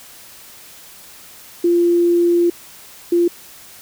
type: tone pair in turn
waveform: sine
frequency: 345.5 / 345.5 Hz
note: F4 / F4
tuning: -19 / -19 cents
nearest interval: unison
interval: 0 cents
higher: neither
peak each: -11 dBFS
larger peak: neither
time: 1.64-2.5 / 3.12-3.28 s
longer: first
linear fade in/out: 5 ms
effects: white hiss -41 dBFS RMS until 3.81 s